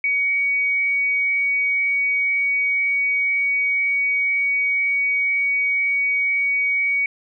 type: tone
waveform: sine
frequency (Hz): 2251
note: C#7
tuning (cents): +26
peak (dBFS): -17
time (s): 0.04-7.06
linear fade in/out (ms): 2
effects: none